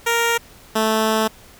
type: tone pair in turn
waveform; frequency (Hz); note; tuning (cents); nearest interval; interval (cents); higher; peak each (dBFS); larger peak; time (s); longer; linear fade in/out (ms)
10% pulse; 466.2 / 219.3; A#4 / A3; 0 / -6; octave + minor second; 1306; first; -8; neither; 0.06-0.38 / 0.75-1.28; second; 10
effects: pink hiss -46 dBFS RMS until 1.59 s